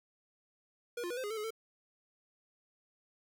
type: tone with pitch steps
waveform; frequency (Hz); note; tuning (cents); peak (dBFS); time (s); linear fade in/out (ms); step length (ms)
square; 479.3 / 351 / 485.5 / 518 / 412.9 / 445 / 423.3 / 446.9; A#4 / F4 / B4 / C5 / G#4 / A4 / G#4 / A4; +48 / +9 / -30 / -17 / -10 / +20 / +33 / +27; -37; 0.97-1.506; 5; 67
effects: none